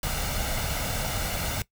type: noise with comb filter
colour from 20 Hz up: pink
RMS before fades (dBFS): -29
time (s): 0.03-1.62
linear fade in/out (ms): 2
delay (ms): 1.4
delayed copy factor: +0.55
effects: noise-tail reverb RT60 0.1 s tail -19 dB re dry